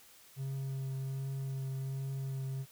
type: tone with vibrato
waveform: triangle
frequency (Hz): 134.5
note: C3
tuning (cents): +48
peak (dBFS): -33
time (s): 0.36-2.66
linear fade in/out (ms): 50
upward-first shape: triangle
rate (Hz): 1.3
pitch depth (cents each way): 15
effects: white hiss -59 dBFS RMS until 2.71 s